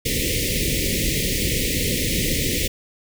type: band-stop noise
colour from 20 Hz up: pink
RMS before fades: -22 dBFS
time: 0.05-2.68 s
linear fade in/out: 10 ms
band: 550 to 1900 Hz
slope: 96 dB/octave
effects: none